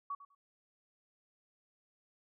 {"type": "tone with echo", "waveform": "sine", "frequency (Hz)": 1129, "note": "C#6", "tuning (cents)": 31, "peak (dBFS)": -36, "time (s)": [0.1, 0.15], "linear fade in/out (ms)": 5, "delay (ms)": 100, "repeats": 2, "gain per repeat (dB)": -15, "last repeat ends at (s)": 0.35, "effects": []}